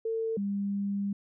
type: tone pair in turn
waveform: sine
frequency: 449.4 / 200.2 Hz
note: A4 / G3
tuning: +37 / +37 cents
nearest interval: octave + major second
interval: 1400 cents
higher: first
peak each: -28 dBFS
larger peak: neither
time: 0.05-0.37 / 0.37-1.13 s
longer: second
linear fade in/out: 5 ms
effects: none